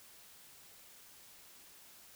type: silence
effects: white hiss -58 dBFS RMS until 2.15 s